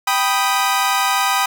sawtooth chord, G augmented, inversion none, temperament equal, 784 / 987.8 / 1244.5 Hz, G5 / B5 / D#6, 0 / 0 / 0 cents, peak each -16 dBFS, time 0.07-1.46 s, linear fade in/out 5 ms, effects none

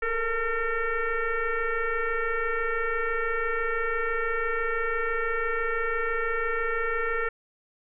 sine tone with frequency modulation, 915 Hz, A#5, 32 cents flat, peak -24 dBFS, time 0.02-7.29 s, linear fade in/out 5 ms, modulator 451 Hz, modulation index 2.5, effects none

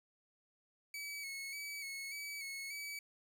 sawtooth tone with vibrato, 2238 Hz, C#7, 16 cents sharp, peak -39 dBFS, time 0.94-2.99 s, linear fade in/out 2 ms, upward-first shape square, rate 1.7 Hz, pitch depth 37 cents each way, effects none

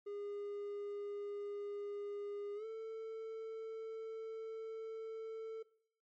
triangle tone with pitch glide, 408.2 to 445.1 Hz, G#4 to A4, -30 to +20 cents, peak -40 dBFS, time 0.06-5.63 s, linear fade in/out 10 ms, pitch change +150 cents, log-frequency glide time 2.55-2.65 s, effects noise-tail reverb RT60 0.6 s tail -20 dB re dry + MP3 32 kbps

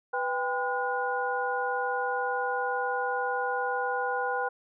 sine tone cluster, 496.1 / 795 / 1017 / 1444 Hz, B4 / G5 / C6 / F#6, +8 / +24 / -50 / -43 cents, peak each -32 / -31 / -35 / -32 dBFS, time 0.13-4.49 s, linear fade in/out 10 ms, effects none

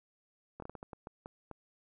slowing click train, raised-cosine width 1 ms, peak -30 dBFS, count 10, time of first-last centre 0.6-1.513 s, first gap 23 ms, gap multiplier 1.35, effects none

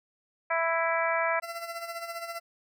harmonic tone, 330.6 Hz, E4, 5 cents sharp, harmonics 2 / 3 / 4 / 5 / 6 / 7, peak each -29 / -31 / -32 / -33 / -34 / -34 dBFS, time 0.5-1.4 s, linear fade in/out 10 ms
20% pulse tone with tremolo, 676 Hz, E5, 43 cents sharp, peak -28 dBFS, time 1.42-2.4 s, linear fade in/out 20 ms, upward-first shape sine, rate 15 Hz, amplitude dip 60%
effects none

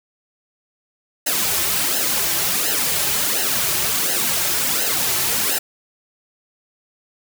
white noise with flanger, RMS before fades -20 dBFS, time 1.26-5.59 s, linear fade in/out 10 ms, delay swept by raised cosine 0.85 to 4.25 ms, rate 1.4 Hz, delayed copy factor -0.75, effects none

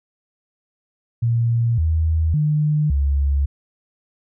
sine tone with pitch steps, 116.9 / 80.1 / 150.8 / 70 Hz, A#2 / E2 / D3 / C#2, +5 / -49 / +46 / +18 cents, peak -15 dBFS, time 1.22-3.46 s, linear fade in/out 10 ms, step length 560 ms, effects none

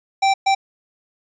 square tone bursts at uneven times, 780 Hz, G5, 9 cents flat, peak -14 dBFS, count 2, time 0.22-0.34 / 0.46-0.55 s, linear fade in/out 10 ms, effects resampled to 16000 Hz

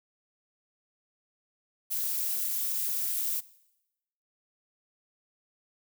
violet noise with amplitude modulation, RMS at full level -27 dBFS, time 1.9-3.41 s, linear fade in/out 20 ms, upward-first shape sine, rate 292 Hz, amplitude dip 80%, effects noise-tail reverb RT60 0.9 s tail -20 dB re dry

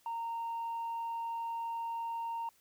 sine tone, 923 Hz, A#5, 17 cents flat, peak -33 dBFS, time 0.06-2.49 s, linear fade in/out 2 ms, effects tanh soft clip ceiling -33 dBFS + white hiss -68 dBFS RMS until 2.6 s

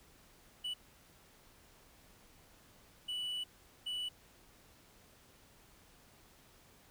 triangle tone bursts at uneven times, 2960 Hz, F#7, in tune, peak -35 dBFS, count 3, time 0.64-0.74 / 3.08-3.44 / 3.86-4.09 s, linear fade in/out 10 ms, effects pink hiss -63 dBFS RMS until 6.9 s

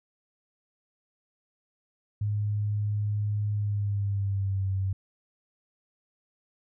sine tone with pitch glide, 104.2 to 96.11 Hz, G#2 to G2, +6 to -34 cents, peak -25 dBFS, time 2.21-4.93 s, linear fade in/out 5 ms, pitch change -140 cents, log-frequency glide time 3.53-4.69 s, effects none

